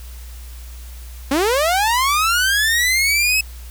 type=linear sweep; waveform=sawtooth; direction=up; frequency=258.5 to 2600 Hz; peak=-11 dBFS; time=1.31-3.41 s; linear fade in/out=5 ms; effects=added 60 Hz sine -32 dBFS peak until 3.7 s + white hiss -44 dBFS RMS until 3.7 s